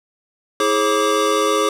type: tone cluster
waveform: square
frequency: 323.5 / 418.5 / 539 / 1166 Hz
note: E4 / G#4 / C#5 / D6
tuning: -32 / +13 / -49 / -13 cents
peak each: -25 / -20 / -22 / -20 dBFS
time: 0.6-1.69 s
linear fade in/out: 2 ms
effects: low-pass 10000 Hz 12 dB/octave + 7-bit